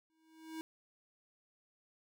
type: tone with exponential growth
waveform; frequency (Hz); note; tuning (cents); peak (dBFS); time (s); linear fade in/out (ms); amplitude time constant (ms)
square; 320; D#4; +49; -40; 0.1-0.61; 0; 110
effects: none